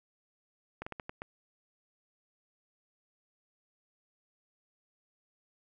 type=slowing click train; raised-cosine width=0.5 ms; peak=-24 dBFS; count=6; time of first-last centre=0.82-1.219 s; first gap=45 ms; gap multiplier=1.29; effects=none